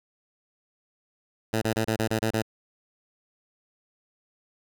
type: tone bursts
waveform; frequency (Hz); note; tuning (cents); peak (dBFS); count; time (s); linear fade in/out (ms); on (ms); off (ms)
10% pulse; 111.3; A2; +20; -15; 8; 1.53-2.423; 10; 88; 27
effects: none